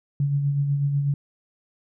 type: tone with tremolo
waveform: sine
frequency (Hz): 141.8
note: C#3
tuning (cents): +40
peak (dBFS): -18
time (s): 0.2-1.14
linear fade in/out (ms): 2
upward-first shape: sine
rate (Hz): 8.1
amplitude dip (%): 40
effects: none